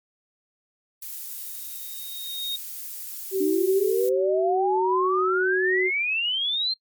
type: noise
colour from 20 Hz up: violet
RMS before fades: -35 dBFS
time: 1.02-4.09 s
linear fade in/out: 2 ms
type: tone with exponential growth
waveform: sine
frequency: 3729 Hz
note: A#7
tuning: in tune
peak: -24 dBFS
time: 1.22-2.56 s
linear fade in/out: 5 ms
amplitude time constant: 290 ms
type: tone with pitch glide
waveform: sine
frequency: 383.1 to 372.4 Hz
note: G4 to F#4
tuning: -40 to +11 cents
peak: -21 dBFS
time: 3.31-5.91 s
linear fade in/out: 50 ms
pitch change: -49 cents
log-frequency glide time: 4.03-4.99 s
type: exponential sweep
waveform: sine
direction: up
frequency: 293.2 to 4217 Hz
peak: -22 dBFS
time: 3.4-6.74 s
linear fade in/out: 10 ms
effects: noise-tail reverb RT60 0.1 s tail -20 dB re dry + MP3 96 kbps